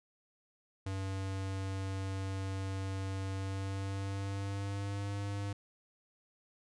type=tone with pitch glide; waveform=square; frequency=96.3 to 100.62 Hz; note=G2 to G2; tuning=-30 to +46 cents; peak=-36 dBFS; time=0.86-5.53 s; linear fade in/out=5 ms; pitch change=+76 cents; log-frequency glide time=3.32-5.13 s; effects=resampled to 22050 Hz